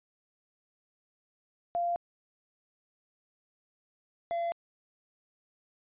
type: tone pair in turn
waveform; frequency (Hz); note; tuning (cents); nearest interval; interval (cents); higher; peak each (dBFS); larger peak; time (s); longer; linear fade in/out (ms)
sine / triangle; 693 / 681.9; F5 / F5; -14 / -42; unison; 28; first; -27; neither; 1.75-1.96 / 4.31-4.52; neither; 0
effects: resampled to 8000 Hz